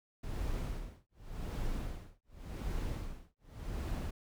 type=noise with tremolo; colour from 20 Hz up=brown; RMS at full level=-36 dBFS; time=0.23-4.11 s; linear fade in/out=10 ms; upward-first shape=sine; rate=0.88 Hz; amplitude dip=100%; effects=none